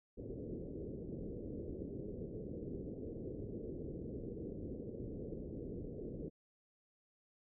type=low-pass noise; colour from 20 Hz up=white; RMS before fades=-45 dBFS; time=0.17-6.3 s; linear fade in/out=20 ms; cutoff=480 Hz; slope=48 dB/octave; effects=none